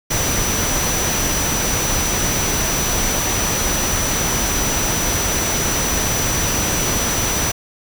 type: tone in noise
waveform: sine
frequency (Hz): 5920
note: F#8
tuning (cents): 0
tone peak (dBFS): -22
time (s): 0.1-7.52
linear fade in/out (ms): 10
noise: pink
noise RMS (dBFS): -20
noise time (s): 0.1-7.52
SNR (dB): -5
effects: none